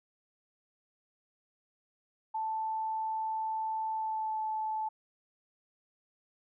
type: tone with pitch glide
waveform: sine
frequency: 880 to 870.4 Hz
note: A5 to A5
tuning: 0 to -19 cents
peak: -31 dBFS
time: 2.34-4.89 s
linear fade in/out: 10 ms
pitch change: -19 cents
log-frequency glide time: 3.91-4.4 s
effects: none